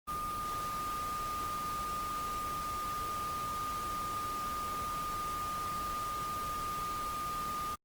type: tone in noise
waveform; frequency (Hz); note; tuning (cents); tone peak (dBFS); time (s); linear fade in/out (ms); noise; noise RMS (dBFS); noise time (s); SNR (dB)
sine; 1218; D#6; -37; -35; 0.07-7.76; 20; pink; -44; 0.07-7.76; +6
effects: Opus 24 kbps